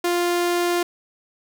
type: tone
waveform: sawtooth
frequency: 349.6 Hz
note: F4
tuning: 2 cents sharp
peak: -15 dBFS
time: 0.04-0.83 s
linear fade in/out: 5 ms
effects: none